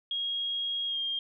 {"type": "tone with pitch glide", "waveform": "sine", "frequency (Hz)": [3277, 3215], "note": ["G#7", "G7"], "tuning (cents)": [-24, 43], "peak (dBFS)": -29, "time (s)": [0.11, 1.19], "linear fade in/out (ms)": 2, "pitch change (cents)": -33, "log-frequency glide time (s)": [0.87, 0.98], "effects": []}